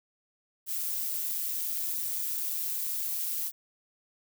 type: noise with amplitude modulation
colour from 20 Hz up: violet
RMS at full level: -30 dBFS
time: 0.66-3.52 s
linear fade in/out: 50 ms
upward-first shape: sine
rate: 163 Hz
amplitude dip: 50%
effects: none